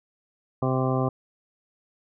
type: harmonic tone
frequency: 130.2 Hz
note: C3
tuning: 8 cents flat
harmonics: 1 / 2 / 3 / 4 / 5 / 6 / 8 / 9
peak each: -25 / -28 / -30 / -31 / -32 / -33 / -34 / -35 dBFS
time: 0.62-1.09 s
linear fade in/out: 5 ms
effects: none